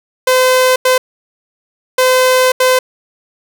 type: tone bursts at uneven times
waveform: sawtooth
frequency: 512 Hz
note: C5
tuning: 38 cents flat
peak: -4 dBFS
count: 4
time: 0.27-0.76 / 0.85-0.98 / 1.98-2.52 / 2.6-2.79 s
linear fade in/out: 5 ms
effects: none